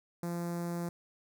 sawtooth tone with notch filter, 172.1 Hz, F3, 25 cents flat, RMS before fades -36 dBFS, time 0.23-0.89 s, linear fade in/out 2 ms, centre 3000 Hz, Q 0.51, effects none

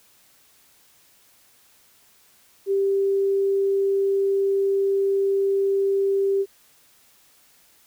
sine tone, 393 Hz, G4, 4 cents sharp, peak -18 dBFS, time 2.66-6.46 s, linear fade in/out 50 ms, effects white hiss -57 dBFS RMS until 7.86 s

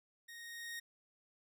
sawtooth tone with level ramp, 1864 Hz, A#6, 1 cent flat, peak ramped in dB -47 to -38 dBFS, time 0.28-0.8 s, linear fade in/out 10 ms, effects none

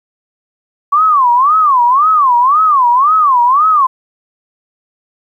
sine tone with vibrato, 1107 Hz, C#6, 3 cents flat, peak -6 dBFS, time 0.92-3.87 s, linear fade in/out 10 ms, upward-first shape sine, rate 1.9 Hz, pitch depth 260 cents each way, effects 8-bit

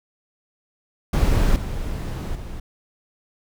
brown noise with level steps, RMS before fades -17 / -27 / -33 dBFS, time 1.13-2.6 s, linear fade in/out 5 ms, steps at 1.56 / 2.35 s, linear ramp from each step 2 ms, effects none

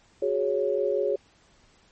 sine chord, F# suspended second, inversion none, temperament equal, 370 / 415.3 / 554.4 Hz, F#4 / G#4 / C#5, 0 / 0 / 0 cents, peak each -29 / -26 / -26 dBFS, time 0.22-1.16 s, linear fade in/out 5 ms, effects pink hiss -60 dBFS RMS until 1.91 s + MP3 32 kbps

